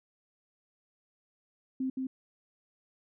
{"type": "tone with echo", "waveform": "sine", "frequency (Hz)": 261.6, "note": "C4", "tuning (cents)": 0, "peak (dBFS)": -29, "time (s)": [1.8, 1.9], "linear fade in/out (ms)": 5, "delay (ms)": 170, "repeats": 1, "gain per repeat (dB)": -2, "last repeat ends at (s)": 2.07, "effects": []}